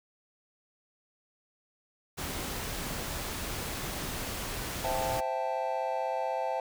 pink noise, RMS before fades -36 dBFS, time 2.17-5.21 s, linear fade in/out 20 ms
triangle chord, A minor seventh, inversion first, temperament equal, 523.3 / 659.3 / 784 / 880 Hz, C5 / E5 / G5 / A5, 0 / 0 / 0 / 0 cents, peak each -33 dBFS, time 4.84-6.6 s, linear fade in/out 2 ms
effects none

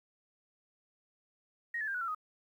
sine tone with pitch steps, 1875 / 1729.3 / 1595 / 1471.1 / 1356.8 / 1251.4 Hz, A#6 / A6 / G6 / F#6 / E6 / D#6, +10 / -30 / +30 / -10 / +50 / +10 cents, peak -33 dBFS, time 1.74-2.148 s, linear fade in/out 5 ms, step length 68 ms, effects 11-bit

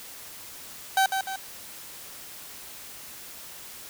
30% pulse tone with echo, 770 Hz, G5, 31 cents flat, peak -16 dBFS, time 0.97-1.06 s, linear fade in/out 2 ms, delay 150 ms, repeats 2, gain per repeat -6 dB, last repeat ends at 1.36 s, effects white hiss -43 dBFS RMS until 3.89 s

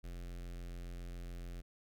square tone with notch filter, 43.56 Hz, F1, 4 cents flat, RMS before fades -45 dBFS, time 0.03-1.62 s, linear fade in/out 20 ms, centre 950 Hz, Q 1.6, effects none

